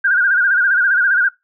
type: tone with vibrato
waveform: sine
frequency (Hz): 1517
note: F#6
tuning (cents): +43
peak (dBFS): -11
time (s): 0.04-1.29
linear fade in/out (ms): 10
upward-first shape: sine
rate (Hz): 15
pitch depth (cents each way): 110
effects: noise-tail reverb RT60 0.2 s tail -22 dB re dry